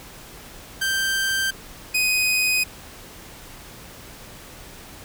sawtooth tone pair in turn, 1568 / 2501 Hz, G6 / D#7, 0 / +8 cents, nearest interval minor sixth, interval 808 cents, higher second, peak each -17 / -15 dBFS, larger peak second, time 0.81-1.51 / 1.94-2.64 s, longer neither, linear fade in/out 10 ms, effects pink hiss -42 dBFS RMS until 5.04 s

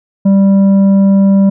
triangle tone with tanh clipping, 196 Hz, G3, in tune, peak -6 dBFS, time 0.25-1.5 s, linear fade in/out 10 ms, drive 11 dB, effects none

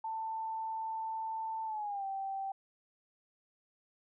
sine tone with pitch glide, 889 to 778.4 Hz, A5 to G5, +18 to -12 cents, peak -35 dBFS, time 0.04-2.52 s, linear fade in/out 5 ms, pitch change -230 cents, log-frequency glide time 1.65-2.05 s, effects none

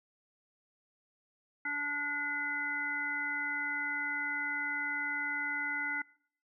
harmonic tone, 290 Hz, D4, 22 cents flat, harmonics 1 / 3 / 5 / 7, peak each -46 / -44 / -36 / -35 dBFS, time 1.65-6.02 s, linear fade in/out 5 ms, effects noise-tail reverb RT60 0.6 s tail -23 dB re dry

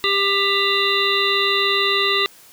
harmonic tone with a mistuned harmonic, 396.7 Hz, G4, 21 cents sharp, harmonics 1 / 3 / 5 / 7 / 9 / 10, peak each -23 / -23 / -23 / -23 / -23 / -23 dBFS, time 0.04-2.26 s, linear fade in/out 0 ms, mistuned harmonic 9, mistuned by +16 cents, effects white hiss -47 dBFS RMS until 2.52 s

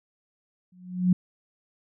sine tone with exponential growth, 181.3 Hz, F#3, 35 cents flat, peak -14 dBFS, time 0.72-1.13 s, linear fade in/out 5 ms, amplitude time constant 87 ms, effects none

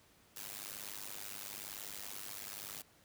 white noise with amplitude modulation, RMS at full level -42 dBFS, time 0.36-2.82 s, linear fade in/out 5 ms, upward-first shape sine, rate 101 Hz, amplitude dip 100%, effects pink hiss -66 dBFS RMS until 3.04 s + high-pass 60 Hz 12 dB/octave

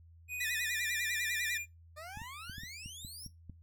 square tone with pitch glide, 2486 to 2399 Hz, D#7 to D7, -2 to +36 cents, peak -38 dBFS, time 0.28-1.66 s, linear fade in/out 50 ms, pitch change -62 cents, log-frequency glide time 0.61-0.81 s
sawtooth tone with vibrato, 1864.7 Hz, A#6, in tune, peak -31 dBFS, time 0.4-1.58 s, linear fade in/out 10 ms, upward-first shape sine, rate 10 Hz, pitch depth 120 cents each way
20% pulse exponential sweep, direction up, 587.3 to 5770 Hz, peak -40 dBFS, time 1.96-3.28 s, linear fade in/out 20 ms
clicks, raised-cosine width 5 ms, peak -35 dBFS, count 9, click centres 2.173 / 2.217 / 2.497 / 2.582 / 2.635 / 2.86 / 3.049 / 3.263 / 3.497 s
effects noise-tail reverb RT60 0.2 s tail -18 dB re dry + added 83 Hz sine -55 dBFS peak until 3.62 s

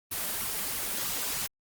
white noise with flanger, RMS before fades -32 dBFS, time 0.11-1.47 s, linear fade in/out 10 ms, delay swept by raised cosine 0.67 to 5.17 ms, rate 3.1 Hz, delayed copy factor +0.65, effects Opus 24 kbps

